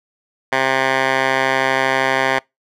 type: tone with band-pass filter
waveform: 10% pulse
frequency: 132.7 Hz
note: C3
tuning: 25 cents sharp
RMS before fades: -17 dBFS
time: 0.52-2.39 s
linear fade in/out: 5 ms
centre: 1500 Hz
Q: 1.4
effects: noise-tail reverb RT60 0.2 s tail -26 dB re dry